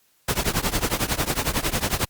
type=noise with tremolo; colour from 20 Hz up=pink; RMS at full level=-20 dBFS; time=0.28-2.05 s; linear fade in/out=5 ms; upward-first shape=triangle; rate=11 Hz; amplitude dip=95%; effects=white hiss -63 dBFS RMS until 2.09 s + Opus 48 kbps